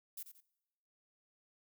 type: noise with echo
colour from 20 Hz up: violet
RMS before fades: -45 dBFS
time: 0.17-0.23 s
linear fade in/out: 5 ms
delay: 88 ms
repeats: 2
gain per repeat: -9 dB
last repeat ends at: 0.406 s
effects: noise-tail reverb RT60 1.0 s tail -23 dB re dry